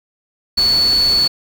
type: tone in noise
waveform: sine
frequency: 4435 Hz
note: C#8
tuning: in tune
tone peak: -11 dBFS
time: 0.57-1.28 s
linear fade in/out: 10 ms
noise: pink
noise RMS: -27 dBFS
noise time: 0.57-1.28 s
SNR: +13 dB
effects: none